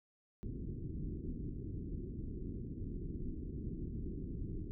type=low-pass noise; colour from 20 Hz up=pink; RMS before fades=-42 dBFS; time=0.43-4.71 s; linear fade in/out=0 ms; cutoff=370 Hz; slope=48 dB/octave; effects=none